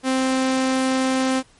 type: tone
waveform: sawtooth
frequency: 261.6 Hz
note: C4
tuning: in tune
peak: -14 dBFS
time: 0.03-1.43 s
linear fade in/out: 50 ms
effects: pink hiss -54 dBFS RMS until 1.59 s + MP3 48 kbps